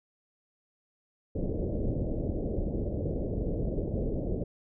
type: low-pass noise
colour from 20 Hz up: pink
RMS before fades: -31 dBFS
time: 1.35-4.44 s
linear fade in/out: 5 ms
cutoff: 590 Hz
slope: 48 dB/octave
effects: none